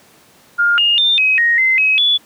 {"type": "tone with pitch steps", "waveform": "sine", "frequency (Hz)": [1411, 2839, 3597, 2537, 1873, 2064, 2549, 3434], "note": ["F6", "F7", "A7", "D#7", "A#6", "C7", "D#7", "A7"], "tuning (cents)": [17, 28, 37, 33, 8, -24, 41, -43], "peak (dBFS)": -10, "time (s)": [0.58, 2.18], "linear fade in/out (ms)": 20, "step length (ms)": 200, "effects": ["pink hiss -48 dBFS RMS until 2.25 s", "high-pass 150 Hz 12 dB/octave"]}